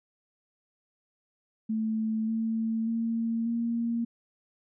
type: tone with pitch steps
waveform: sine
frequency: 220 / 224.2 / 228.5 / 232.9 Hz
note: A3 / A3 / A#3 / A#3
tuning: 0 / +33 / -34 / -1 cents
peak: -26 dBFS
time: 1.69-4.05 s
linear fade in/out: 10 ms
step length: 590 ms
effects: none